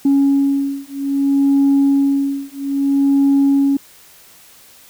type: beating tone pair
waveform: sine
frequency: 277.2 / 277.81 Hz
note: C#4 / C#4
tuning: 0 / +4 cents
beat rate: 0.61 Hz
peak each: -14 dBFS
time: 0.05-3.77 s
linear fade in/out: 5 ms
effects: tanh soft clip ceiling -7 dBFS + white hiss -45 dBFS RMS until 4.89 s